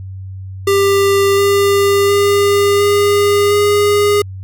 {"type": "tone with pitch steps", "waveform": "square", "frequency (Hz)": [396.4, 400.1, 403.8, 407.5, 411.3], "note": ["G4", "G4", "G#4", "G#4", "G#4"], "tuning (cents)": [19, 35, -49, -33, -17], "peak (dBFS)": -10, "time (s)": [0.67, 4.22], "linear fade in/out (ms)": 5, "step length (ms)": 710, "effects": ["added 95 Hz sine -25 dBFS peak until 4.43 s"]}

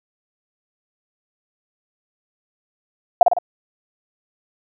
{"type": "tone with echo", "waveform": "sine", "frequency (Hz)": 705, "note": "F5", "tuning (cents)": 16, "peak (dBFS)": -3, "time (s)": [3.21, 3.23], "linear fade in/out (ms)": 2, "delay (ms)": 52, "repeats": 3, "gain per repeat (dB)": -5, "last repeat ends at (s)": 3.386, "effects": []}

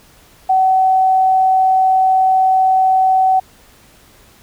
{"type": "tone", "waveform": "sine", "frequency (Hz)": 756, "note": "F#5", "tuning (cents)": 37, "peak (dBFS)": -9, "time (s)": [0.49, 3.4], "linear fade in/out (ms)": 10, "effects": ["pink hiss -47 dBFS RMS until 4.42 s"]}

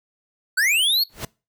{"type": "linear sweep", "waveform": "square", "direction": "up", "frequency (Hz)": [1442, 4471], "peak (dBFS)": -17, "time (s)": [0.57, 1.04], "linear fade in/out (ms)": 10}
{"type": "noise with exponential growth", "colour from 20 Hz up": "pink", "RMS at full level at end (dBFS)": -25, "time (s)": [1.09, 1.25], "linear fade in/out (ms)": 5, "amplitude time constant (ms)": 34}
{"effects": ["noise-tail reverb RT60 0.3 s tail -24 dB re dry"]}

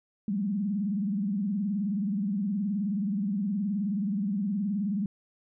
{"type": "tone with vibrato", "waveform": "sine", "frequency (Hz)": 200.5, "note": "G3", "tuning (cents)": 39, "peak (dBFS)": -26, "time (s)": [0.28, 5.06], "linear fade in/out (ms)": 2, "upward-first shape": "sine", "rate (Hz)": 19, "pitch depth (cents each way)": 150, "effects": []}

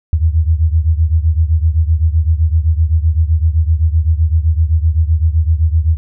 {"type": "beating tone pair", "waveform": "sine", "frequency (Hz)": [77.78, 85.58], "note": ["D#2", "F2"], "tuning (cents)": [0, -35], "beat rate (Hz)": 7.8, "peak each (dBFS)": [-11, -14], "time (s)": [0.13, 5.97], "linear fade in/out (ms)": 0, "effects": []}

